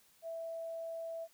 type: tone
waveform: sine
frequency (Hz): 659.3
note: E5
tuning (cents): 0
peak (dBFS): -39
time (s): 0.22-1.28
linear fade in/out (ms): 50
effects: white hiss -67 dBFS RMS until 1.33 s

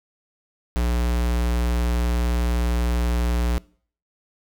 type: tone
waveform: square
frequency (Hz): 59.6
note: A#1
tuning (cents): +39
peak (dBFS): -20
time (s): 0.76-3.58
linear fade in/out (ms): 0
effects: noise-tail reverb RT60 0.5 s tail -23 dB re dry

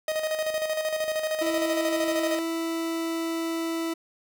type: tone with tremolo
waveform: 45% pulse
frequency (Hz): 625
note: D#5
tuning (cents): +8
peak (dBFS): -24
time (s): 0.08-2.39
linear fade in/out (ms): 2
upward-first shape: square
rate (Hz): 13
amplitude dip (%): 50
type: tone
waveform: 40% pulse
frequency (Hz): 329.6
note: E4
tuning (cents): 0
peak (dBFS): -26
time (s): 1.41-3.94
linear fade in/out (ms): 10
effects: none

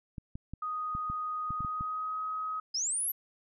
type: clicks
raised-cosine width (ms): 5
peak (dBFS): -27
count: 9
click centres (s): 0.182 / 0.355 / 0.536 / 0.951 / 1.1 / 1.506 / 1.606 / 1.648 / 1.809
type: tone with pitch glide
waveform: sine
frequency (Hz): 1245 to 1266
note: D#6 to D#6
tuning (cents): +1 to +30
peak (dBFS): -32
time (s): 0.62-2.6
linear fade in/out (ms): 5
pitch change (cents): +29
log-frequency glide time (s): 1.53-2.21
type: linear sweep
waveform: sine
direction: up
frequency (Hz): 4865 to 12000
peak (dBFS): -29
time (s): 2.74-3.12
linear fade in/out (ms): 10
effects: none

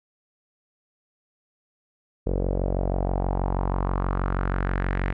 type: tone with low-pass filter sweep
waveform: sawtooth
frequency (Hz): 46.25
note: F#1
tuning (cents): 0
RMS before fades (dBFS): -25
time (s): 2.26-5.13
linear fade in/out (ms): 10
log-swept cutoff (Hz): 480 to 2000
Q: 2.9
effects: none

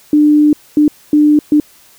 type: tone bursts at uneven times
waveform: sine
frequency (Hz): 298.6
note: D4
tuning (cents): +29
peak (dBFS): -5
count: 4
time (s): 0.13-0.53 / 0.77-0.88 / 1.13-1.39 / 1.52-1.6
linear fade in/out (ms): 2
effects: white hiss -45 dBFS RMS until 1.98 s

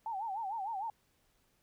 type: tone with vibrato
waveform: sine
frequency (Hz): 838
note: G#5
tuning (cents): +15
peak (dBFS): -35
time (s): 0.06-0.9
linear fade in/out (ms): 2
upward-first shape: sine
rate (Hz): 6.6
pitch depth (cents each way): 180
effects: pink hiss -73 dBFS RMS until 1.62 s

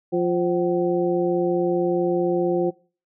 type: harmonic tone with a mistuned harmonic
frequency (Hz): 175.4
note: F3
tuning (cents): +8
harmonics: 1 / 2 / 3 / 4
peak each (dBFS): -27 / -20 / -26 / -31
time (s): 0.12-2.71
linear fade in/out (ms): 20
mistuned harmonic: 4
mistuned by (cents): +130
effects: noise-tail reverb RT60 0.4 s tail -23 dB re dry

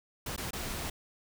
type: noise with dropouts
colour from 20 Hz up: pink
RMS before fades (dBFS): -37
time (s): 0.26-0.9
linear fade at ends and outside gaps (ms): 5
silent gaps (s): 0.363-0.377 / 0.508-0.531
effects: none

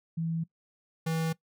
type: tone pair in turn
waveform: sine / square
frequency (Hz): 164.3 / 162.13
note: E3 / E3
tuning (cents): -5 / -28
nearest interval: unison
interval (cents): 23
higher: first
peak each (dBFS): -28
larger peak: neither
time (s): 0.17-0.44 / 1.06-1.33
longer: neither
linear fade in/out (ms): 10
effects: noise-tail reverb RT60 0.1 s tail -20 dB re dry

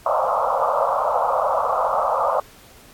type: band-pass noise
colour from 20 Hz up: pink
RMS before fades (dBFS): -20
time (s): 0.06-2.4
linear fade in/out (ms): 2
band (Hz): 510 to 1300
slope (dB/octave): 96
effects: pink hiss -48 dBFS RMS until 2.93 s + AAC 64 kbps

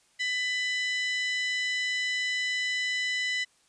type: harmonic tone with a mistuned harmonic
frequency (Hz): 997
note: B5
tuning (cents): +16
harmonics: 2 / 3 / 4 / 5 / 6 / 7 / 8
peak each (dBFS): -28 / -35 / -37 / -42 / -49 / -45 / -50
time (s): 0.19-3.45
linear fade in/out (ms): 20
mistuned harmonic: 5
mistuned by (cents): +57
effects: white hiss -65 dBFS RMS until 3.68 s + resampled to 22050 Hz

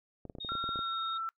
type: clicks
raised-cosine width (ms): 2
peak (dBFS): -30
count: 11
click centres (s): 0.253 / 0.298 / 0.352 / 0.385 / 0.448 / 0.52 / 0.553 / 0.641 / 0.691 / 0.758 / 0.791
type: tone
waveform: sine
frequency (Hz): 3712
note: A#7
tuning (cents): -8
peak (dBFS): -37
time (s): 0.4-1.18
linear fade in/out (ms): 10
type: tone with pitch glide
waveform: sine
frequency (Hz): 1363 to 1335.7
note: F6 to E6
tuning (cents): -43 to +22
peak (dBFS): -33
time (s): 0.49-1.29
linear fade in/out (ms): 0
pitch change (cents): -35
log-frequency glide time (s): 0.79-1.01
effects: noise-tail reverb RT60 0.1 s tail -23 dB re dry

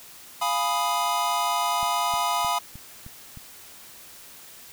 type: chord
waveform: square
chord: F half-diminished seventh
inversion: none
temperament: equal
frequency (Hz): 698.5 / 830.6 / 987.8 / 1244.5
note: F5 / Ab5 / Cb6 / Eb6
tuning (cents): 0 / 0 / 0 / 0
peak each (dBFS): -30 / -31 / -27 / -29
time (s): 0.41-2.59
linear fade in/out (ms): 10
type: click train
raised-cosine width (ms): 5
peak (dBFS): -29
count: 6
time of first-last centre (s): 1.83-3.373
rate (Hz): 3.24
effects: white hiss -46 dBFS RMS until 4.72 s

